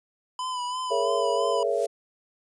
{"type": "tone with vibrato", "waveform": "square", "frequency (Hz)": 1001, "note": "B5", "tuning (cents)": 23, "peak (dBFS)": -29, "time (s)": [0.39, 1.63], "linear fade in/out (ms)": 2, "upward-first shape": "sine", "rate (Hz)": 3, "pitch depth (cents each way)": 40}
{"type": "chord", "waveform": "sine", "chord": "A# half-diminished seventh", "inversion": "third", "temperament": "just", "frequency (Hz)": [419.5, 466.2, 559.4, 671.3], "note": ["G#4", "A#4", "C#5", "E5"], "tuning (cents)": [17, 0, 16, 31], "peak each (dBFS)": -28, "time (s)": [0.9, 1.87], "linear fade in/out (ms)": 20}
{"type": "noise with exponential growth", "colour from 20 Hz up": "blue", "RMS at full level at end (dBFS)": -36, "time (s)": [1.52, 1.86], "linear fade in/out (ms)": 0, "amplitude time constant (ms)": 72}
{"effects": ["resampled to 22050 Hz"]}